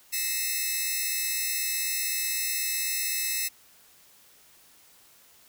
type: tone cluster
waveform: 5% pulse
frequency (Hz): 1879 / 2027 / 2104 / 2618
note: A#6 / B6 / C7 / E7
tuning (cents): +13 / +45 / +9 / -13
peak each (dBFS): -25 / -27 / -23 / -20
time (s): 0.12-3.49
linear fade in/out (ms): 20
effects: white hiss -57 dBFS RMS until 5.48 s